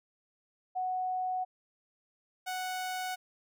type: tone pair in turn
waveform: sine / sawtooth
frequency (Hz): 740 / 740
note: F#5 / F#5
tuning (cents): 0 / 0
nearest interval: unison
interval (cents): 0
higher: neither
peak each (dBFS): -30 / -30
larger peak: neither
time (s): 0.75-1.45 / 2.46-3.16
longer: neither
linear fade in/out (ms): 20
effects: none